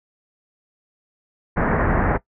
pink low-pass noise, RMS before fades -19 dBFS, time 1.56-2.18 s, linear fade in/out 20 ms, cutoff 1900 Hz, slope 48 dB/octave, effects noise-tail reverb RT60 0.1 s tail -19 dB re dry

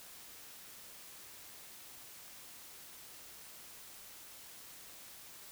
silence, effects white hiss -53 dBFS RMS until 5.51 s

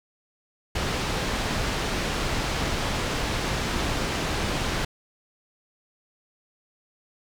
pink low-pass noise, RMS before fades -27 dBFS, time 0.75-4.85 s, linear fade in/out 5 ms, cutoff 5500 Hz, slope 12 dB/octave, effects none

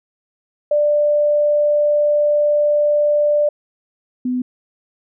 sine tone pair in turn, 591 / 250.8 Hz, D5 / B3, +11 / +27 cents, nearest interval octave + minor third, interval 1484 cents, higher first, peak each -12 / -17 dBFS, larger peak first, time 0.71-3.49 / 4.25-4.42 s, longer first, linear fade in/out 5 ms, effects none

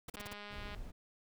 pink noise bursts, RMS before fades -44 dBFS, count 5, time 0.08-0.332 s, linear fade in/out 5 ms, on 20 ms, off 38 ms
click train, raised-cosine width 0.3 ms, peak -32 dBFS, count 120, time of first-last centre 0.17-0.748 s, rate 206 Hz
brown noise, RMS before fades -46 dBFS, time 0.5-0.92 s, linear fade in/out 20 ms
effects none

